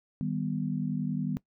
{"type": "chord", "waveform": "sine", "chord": "Eb augmented", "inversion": "none", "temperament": "equal", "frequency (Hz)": [155.56, 196, 246.9], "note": ["Eb3", "G3", "B3"], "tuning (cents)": [0, 0, 0], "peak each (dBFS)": [-32, -33, -33], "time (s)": [0.21, 1.37], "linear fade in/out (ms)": 0, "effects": ["noise-tail reverb RT60 0.1 s tail -20 dB re dry"]}